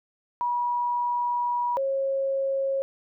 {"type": "tone pair in turn", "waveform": "sine", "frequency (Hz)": [967, 542.7], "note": ["B5", "C#5"], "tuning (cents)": [-37, -37], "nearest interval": "minor seventh", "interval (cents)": 1000, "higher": "first", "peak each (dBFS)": -23, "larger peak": "neither", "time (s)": [[0.41, 1.77], [1.77, 2.82]], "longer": "first", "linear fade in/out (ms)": 0, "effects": []}